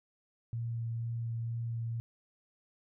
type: tone with vibrato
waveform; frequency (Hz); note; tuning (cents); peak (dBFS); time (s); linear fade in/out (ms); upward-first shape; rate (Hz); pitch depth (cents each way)
sine; 115.9; A#2; -10; -33; 0.53-2; 0; sine; 2.1; 11
effects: none